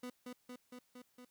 30% pulse tone with echo, 248.5 Hz, B3, 11 cents sharp, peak -40 dBFS, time 0.03-0.1 s, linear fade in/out 5 ms, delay 230 ms, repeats 5, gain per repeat -2 dB, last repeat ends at 1.25 s, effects white hiss -75 dBFS RMS until 1.3 s

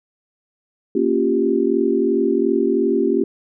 sine chord, G half-diminished seventh, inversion first, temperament equal, 233.1 / 277.2 / 349.2 / 392 Hz, Bb3 / Db4 / F4 / G4, 0 / 0 / 0 / 0 cents, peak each -22 / -21 / -20 / -19 dBFS, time 0.95-3.24 s, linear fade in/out 5 ms, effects none

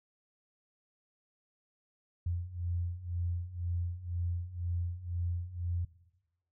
sine beating tone pair, 85.9 / 87.9 Hz, F2 / F2, -28 / +12 cents, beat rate 2 Hz, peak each -37 / -34 dBFS, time 2.26-5.85 s, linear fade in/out 5 ms, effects noise-tail reverb RT60 1.0 s tail -18 dB re dry

